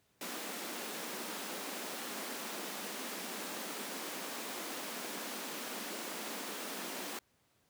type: high-pass noise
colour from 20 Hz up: pink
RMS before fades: -42 dBFS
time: 0.21-7.19 s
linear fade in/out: 2 ms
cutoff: 200 Hz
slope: 48 dB/octave
effects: pink hiss -73 dBFS RMS until 7.69 s + high-pass 80 Hz 12 dB/octave